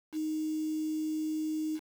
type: tone with quantisation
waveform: sine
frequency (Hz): 311.1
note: D#4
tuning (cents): 0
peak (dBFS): -30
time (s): 0.12-1.8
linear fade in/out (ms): 50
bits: 8
effects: none